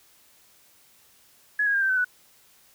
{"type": "tone with pitch steps", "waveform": "sine", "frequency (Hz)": [1688, 1644.7, 1602.5, 1561.4, 1521.3, 1482.3], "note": ["G#6", "G#6", "G6", "G6", "F#6", "F#6"], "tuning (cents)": [28, -17, 38, -7, 48, 3], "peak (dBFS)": -20, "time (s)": [1.59, 2.046], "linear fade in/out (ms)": 5, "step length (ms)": 76, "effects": ["white hiss -58 dBFS RMS until 2.74 s"]}